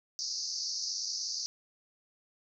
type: band-pass noise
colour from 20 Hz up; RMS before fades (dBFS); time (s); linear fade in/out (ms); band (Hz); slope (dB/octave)
pink; -36; 0.19-1.46; 0; 4500 to 6200; 96
effects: none